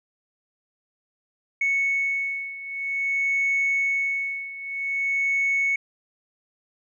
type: beating tone pair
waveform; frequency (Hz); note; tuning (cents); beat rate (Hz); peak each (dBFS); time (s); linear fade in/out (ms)
sine; 2212 / 2212.51; C#7 / C#7; -4 / -4; 0.51; -23 / -26; 1.61-5.76; 5
effects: tanh soft clip ceiling -16 dBFS